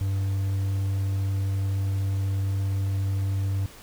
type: tone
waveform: triangle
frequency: 97.4 Hz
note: G2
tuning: 11 cents flat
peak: -21 dBFS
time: 0.01-3.66 s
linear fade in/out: 0 ms
effects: pink hiss -47 dBFS RMS until 3.82 s